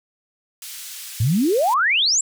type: band-pass noise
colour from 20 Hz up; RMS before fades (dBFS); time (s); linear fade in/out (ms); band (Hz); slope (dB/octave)
white; -35; 0.62-1.74; 2; 2300 to 14000; 12
type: exponential sweep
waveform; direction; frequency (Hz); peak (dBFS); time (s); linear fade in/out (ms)
sine; up; 101 to 7860; -15; 1.2-2.21; 5
effects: none